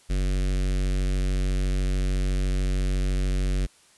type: tone with notch filter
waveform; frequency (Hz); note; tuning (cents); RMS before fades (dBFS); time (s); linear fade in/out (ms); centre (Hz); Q
square; 46.91; F#1; +25; -24; 0.09-3.67; 20; 920; 0.74
effects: white hiss -57 dBFS RMS until 3.97 s + resampled to 24000 Hz